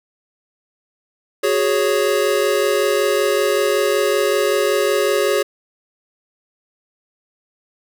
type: chord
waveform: square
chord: F# suspended second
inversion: none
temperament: equal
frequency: 370 / 415.3 / 554.4 Hz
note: F#4 / G#4 / C#5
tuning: 0 / 0 / 0 cents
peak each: -22 / -19 / -20 dBFS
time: 1.43-5.43 s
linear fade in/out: 10 ms
effects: none